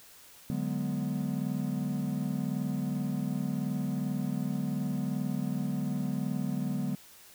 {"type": "chord", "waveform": "triangle", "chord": "G# half-diminished seventh", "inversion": "second", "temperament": "equal", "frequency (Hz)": [146.83, 185, 207.7, 246.9], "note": ["D3", "F#3", "G#3", "B3"], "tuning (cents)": [0, 0, 0, 0], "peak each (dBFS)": -33, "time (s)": [0.5, 6.95], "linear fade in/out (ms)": 0, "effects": ["white hiss -54 dBFS RMS until 7.34 s"]}